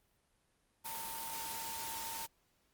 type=tone in noise; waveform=sine; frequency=907 Hz; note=A#5; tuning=48 cents flat; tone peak=-45 dBFS; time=0.84-2.27 s; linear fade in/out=20 ms; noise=white; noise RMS=-43 dBFS; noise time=0.84-2.27 s; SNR=-5 dB; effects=pink hiss -75 dBFS RMS until 2.73 s + Opus 32 kbps